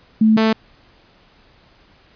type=tone pair in turn; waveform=sine / sawtooth; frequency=218.7 / 220.9 Hz; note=A3 / A3; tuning=-10 / +7 cents; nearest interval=unison; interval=17 cents; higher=second; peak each=-9 dBFS; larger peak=neither; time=0.21-0.37 / 0.37-0.53 s; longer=neither; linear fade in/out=5 ms; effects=pink hiss -52 dBFS RMS until 2.15 s + resampled to 11025 Hz